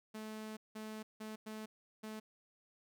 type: tone bursts at uneven times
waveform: sawtooth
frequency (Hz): 216.8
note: A3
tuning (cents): -25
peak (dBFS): -40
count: 5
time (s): 0.14-0.57 / 0.75-1.03 / 1.2-1.36 / 1.46-1.66 / 2.03-2.2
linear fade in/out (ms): 10
effects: none